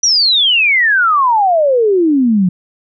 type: exponential sweep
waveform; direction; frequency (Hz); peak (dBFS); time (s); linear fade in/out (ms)
sine; down; 5950 to 174.61; -8; 0.03-2.49; 5
effects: none